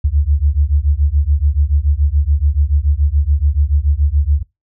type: beating tone pair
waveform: sine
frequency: 69.3 / 76.3 Hz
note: C#2 / D#2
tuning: 0 / -33 cents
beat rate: 7 Hz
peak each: -14 dBFS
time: 0.04-4.43 s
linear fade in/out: 10 ms
effects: noise-tail reverb RT60 0.2 s tail -22 dB re dry